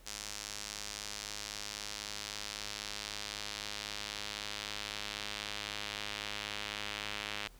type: tone with band-pass filter sweep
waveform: sawtooth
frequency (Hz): 103.83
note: G#2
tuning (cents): 0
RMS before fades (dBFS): -42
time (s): 0.06-7.48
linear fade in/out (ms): 10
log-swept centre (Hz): 6100 to 3000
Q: 1.4
effects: added 40 Hz sine -57 dBFS peak until 7.59 s + pink hiss -62 dBFS RMS until 7.59 s